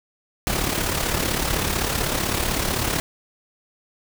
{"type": "noise with amplitude modulation", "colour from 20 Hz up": "pink", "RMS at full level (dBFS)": -21, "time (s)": [0.47, 3], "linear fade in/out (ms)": 0, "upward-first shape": "sine", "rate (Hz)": 35.8, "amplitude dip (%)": 55, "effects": []}